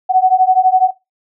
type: beating tone pair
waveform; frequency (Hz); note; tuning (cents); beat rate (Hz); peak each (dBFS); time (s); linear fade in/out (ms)
sine; 740 / 752; F#5 / F#5; 0 / +28; 12; -11; 0.09-0.91; 20
effects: noise-tail reverb RT60 0.2 s tail -19 dB re dry